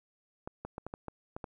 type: clicks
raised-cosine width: 1 ms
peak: -25 dBFS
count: 8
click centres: 0.475 / 0.65 / 0.781 / 0.866 / 0.939 / 1.083 / 1.365 / 1.442 s
effects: 11-bit